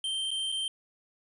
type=tone with dropouts; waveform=square; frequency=3136 Hz; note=G7; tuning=in tune; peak=-30 dBFS; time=0.04-0.68 s; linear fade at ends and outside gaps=2 ms; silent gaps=0.307-0.313 / 0.519-0.523 s; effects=resampled to 24000 Hz